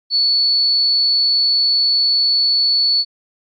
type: tone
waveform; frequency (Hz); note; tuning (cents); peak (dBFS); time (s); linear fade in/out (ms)
sine; 4435; C#8; 0; -12; 0.1-3.05; 50
effects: AAC 64 kbps